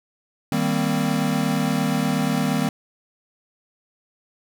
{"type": "chord", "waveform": "square", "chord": "C minor seventh", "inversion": "first", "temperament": "equal", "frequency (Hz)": [155.56, 196, 233.1, 261.6], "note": ["Eb3", "G3", "Bb3", "C4"], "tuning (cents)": [0, 0, 0, 0], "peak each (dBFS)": -26, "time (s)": [0.52, 2.69], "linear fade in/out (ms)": 2, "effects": []}